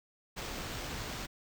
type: noise with sample-and-hold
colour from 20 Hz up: pink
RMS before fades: -40 dBFS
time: 0.36-1.27 s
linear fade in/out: 20 ms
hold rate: 11025 Hz
effects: none